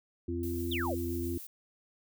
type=harmonic tone; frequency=86 Hz; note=F2; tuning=26 cents flat; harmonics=1 / 3 / 4; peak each=-36 / -37 / -35 dBFS; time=0.28-1.38 s; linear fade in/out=5 ms
type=noise with tremolo; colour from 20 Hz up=violet; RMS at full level=-45 dBFS; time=0.43-1.47 s; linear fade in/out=2 ms; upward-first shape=triangle; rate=7.4 Hz; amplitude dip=25%
type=exponential sweep; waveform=sine; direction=down; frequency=3951 to 440 Hz; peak=-33 dBFS; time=0.71-0.95 s; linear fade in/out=10 ms
effects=none